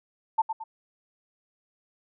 sine tone with echo, 890 Hz, A5, 20 cents sharp, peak -18 dBFS, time 0.38-0.42 s, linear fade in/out 10 ms, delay 110 ms, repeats 2, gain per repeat -8 dB, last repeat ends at 0.64 s, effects none

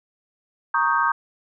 sine chord, Eb dominant seventh, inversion second, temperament equal, 932.3 / 1108.7 / 1244.5 / 1568 Hz, Bb5 / Db6 / Eb6 / G6, 0 / 0 / 0 / 0 cents, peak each -23 dBFS, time 0.74-1.12 s, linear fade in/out 5 ms, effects none

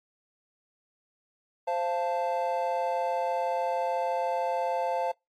triangle chord, F major, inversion second, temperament equal with one note detuned, 523.3 / 689.6 / 880 Hz, C5 / F5 / A5, 0 / -22 / 0 cents, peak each -29 dBFS, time 1.67-5.12 s, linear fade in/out 10 ms, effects noise-tail reverb RT60 0.2 s tail -26 dB re dry + AAC 64 kbps

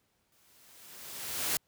white noise with exponential growth, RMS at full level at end -29 dBFS, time 0.32-1.57 s, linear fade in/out 2 ms, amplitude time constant 270 ms, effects pink hiss -74 dBFS RMS until 1.67 s + high-pass 60 Hz 12 dB/octave

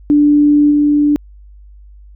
sine tone with level steps, 293.5 Hz, D4, 1 cent flat, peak -6 / -8 dBFS, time 0.1-1.16 s, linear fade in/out 0 ms, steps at 0.7 s, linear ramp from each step 20 ms, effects added 50 Hz sine -36 dBFS peak until 2.15 s

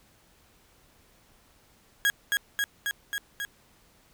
35% pulse tone with echo, 1649 Hz, G#6, 13 cents flat, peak -19 dBFS, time 2.05-2.1 s, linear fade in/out 0 ms, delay 270 ms, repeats 5, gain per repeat -2 dB, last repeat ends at 3.45 s, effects pink hiss -61 dBFS RMS until 4.13 s

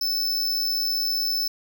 square tone with amplitude modulation, 5270 Hz, E8, 1 cent flat, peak -21 dBFS, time 0.01-1.48 s, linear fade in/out 5 ms, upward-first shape sine, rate 95.2 Hz, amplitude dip 35%, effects none

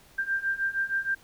sine beating tone pair, 1580 / 1586.4 Hz, G6 / G6, +13 / +20 cents, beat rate 6.4 Hz, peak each -30 / -28 dBFS, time 0.18-1.15 s, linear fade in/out 10 ms, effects pink hiss -56 dBFS RMS until 1.23 s

